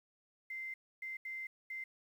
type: tone bursts at uneven times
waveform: sine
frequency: 2081 Hz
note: C7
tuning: 10 cents flat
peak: -40 dBFS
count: 4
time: 0.5-0.74 / 1.02-1.17 / 1.25-1.47 / 1.7-1.84 s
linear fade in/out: 5 ms
effects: 11-bit